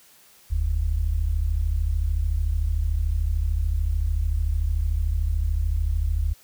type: tone pair together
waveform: sine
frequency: 42.9 / 76.4 Hz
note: F1 / D#2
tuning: -30 / -31 cents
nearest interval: minor seventh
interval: 999 cents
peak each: -23 dBFS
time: 0.5-6.34 s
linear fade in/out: 20 ms
effects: white hiss -54 dBFS RMS until 6.43 s